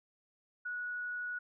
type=tone; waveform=sine; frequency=1464 Hz; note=F#6; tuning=19 cents flat; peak=-36 dBFS; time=0.65-1.39 s; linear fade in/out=10 ms; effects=none